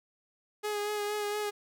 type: tone with vibrato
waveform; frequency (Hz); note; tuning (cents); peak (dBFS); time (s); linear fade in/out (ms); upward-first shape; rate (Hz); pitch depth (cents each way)
sawtooth; 416.4; G#4; +5; -27; 0.63-1.51; 20; sine; 4.3; 22
effects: none